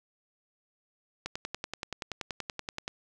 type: click train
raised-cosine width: 0.2 ms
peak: -17 dBFS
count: 18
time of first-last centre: 1.26-2.879 s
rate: 10.5 Hz
effects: none